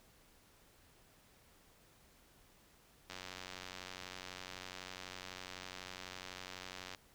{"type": "click train", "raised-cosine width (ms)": 0.2, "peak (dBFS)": -28, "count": 355, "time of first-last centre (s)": [3.1, 6.948], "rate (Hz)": 92, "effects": ["pink hiss -66 dBFS RMS until 7.14 s"]}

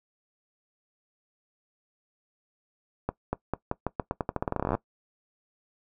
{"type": "accelerating click train", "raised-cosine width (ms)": 1, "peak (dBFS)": -13, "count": 24, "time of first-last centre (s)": [3.09, 4.751], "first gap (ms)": 240, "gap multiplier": 0.86, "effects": ["noise-tail reverb RT60 0.1 s tail -19 dB re dry"]}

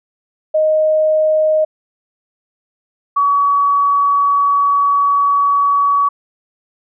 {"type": "tone pair in turn", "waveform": "sine", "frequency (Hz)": [622.3, 1132.8], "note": ["D#5", "C#6"], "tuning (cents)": [0, 37], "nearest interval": "minor seventh", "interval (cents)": 1037, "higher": "second", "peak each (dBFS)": -10, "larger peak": "neither", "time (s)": [[0.54, 1.65], [3.16, 6.09]], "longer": "second", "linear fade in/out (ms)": 10, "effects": []}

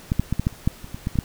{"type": "clicks", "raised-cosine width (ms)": 5, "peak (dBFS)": [-8, -6, -9, -9, -7, -30, -6, -24, -19, -11, -15, -6], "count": 12, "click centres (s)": [0.119, 0.196, 0.326, 0.396, 0.469, 0.527, 0.675, 0.844, 0.945, 1.071, 1.156, 1.188], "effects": ["pink hiss -45 dBFS RMS until 1.24 s"]}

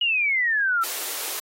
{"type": "exponential sweep", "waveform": "sine", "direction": "down", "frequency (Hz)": [2922, 1318.5], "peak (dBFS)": -19, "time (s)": [0.01, 0.84], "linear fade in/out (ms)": 5}
{"type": "high-pass noise", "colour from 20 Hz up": "white", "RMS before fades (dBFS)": -30, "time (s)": [0.83, 1.4], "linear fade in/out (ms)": 10, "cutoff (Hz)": 310, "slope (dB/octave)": 48}
{"effects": ["AAC 48 kbps"]}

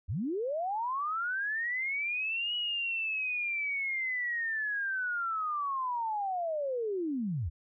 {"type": "linear two-way sweep", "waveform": "sine", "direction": "up then down", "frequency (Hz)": [66.2, 2928, 66.2], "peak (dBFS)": -30, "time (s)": [0.08, 7.5], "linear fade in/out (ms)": 20, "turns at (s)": 2.55, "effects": []}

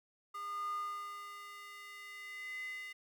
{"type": "tone with high-pass filter sweep", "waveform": "square", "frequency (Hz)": 406.6, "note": "G#4", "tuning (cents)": -37, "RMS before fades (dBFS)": -44, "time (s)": [0.34, 2.93], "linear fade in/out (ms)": 10, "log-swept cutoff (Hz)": [1100, 2200], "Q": 9.6, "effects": []}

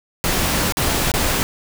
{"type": "noise with dropouts", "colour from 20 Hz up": "pink", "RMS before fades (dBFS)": -19, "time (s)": [0.24, 1.43], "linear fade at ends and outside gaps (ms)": 0, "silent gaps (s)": [[0.723, 0.77], [1.117, 1.139]], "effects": []}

